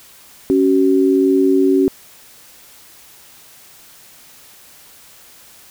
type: tone pair together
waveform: sine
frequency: 277.2 / 378.6 Hz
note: C#4 / F#4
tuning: 0 / +40 cents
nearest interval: perfect fourth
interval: 540 cents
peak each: -13 dBFS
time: 0.5-1.88 s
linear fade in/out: 0 ms
effects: white hiss -44 dBFS RMS until 5.7 s